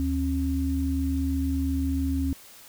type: tone pair together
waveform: sine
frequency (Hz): 75.77 / 270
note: D#2 / C#4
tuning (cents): -45 / -45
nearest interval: octave + minor seventh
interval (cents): 2200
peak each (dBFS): -26 / -26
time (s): 0-2.33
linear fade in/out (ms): 0
effects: white hiss -49 dBFS RMS until 2.68 s